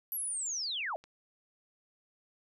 sine linear sweep, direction down, 11910 to 554.4 Hz, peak -33 dBFS, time 0.12-0.96 s, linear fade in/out 0 ms
click, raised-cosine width 0.2 ms, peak -37 dBFS, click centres 1.04 s
effects none

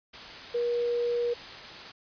sine tone in noise, 478.1 Hz, A#4, 44 cents sharp, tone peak -25 dBFS, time 0.54-1.34 s, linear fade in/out 10 ms, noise white, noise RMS -42 dBFS, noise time 0.13-1.92 s, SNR +14 dB, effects resampled to 11025 Hz

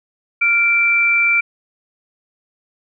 sine tone pair together, 1396.9 / 2343 Hz, F6 / D7, 0 / -5 cents, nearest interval major sixth, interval 895 cents, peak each -21 / -12 dBFS, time 0.41-1.41 s, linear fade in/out 10 ms, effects none

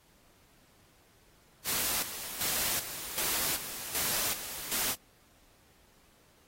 white noise with tremolo, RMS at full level -31 dBFS, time 1.64-4.96 s, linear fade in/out 50 ms, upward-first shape square, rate 1.3 Hz, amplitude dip 65%, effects pink hiss -64 dBFS RMS until 6.47 s + AAC 48 kbps

